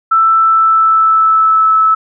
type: tone with pitch glide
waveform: sine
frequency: 1326 to 1304.7 Hz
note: E6 to E6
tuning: +10 to -18 cents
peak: -6 dBFS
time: 0.11-1.95 s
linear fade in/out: 10 ms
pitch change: -28 cents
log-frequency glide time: 0.37-1.74 s
effects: none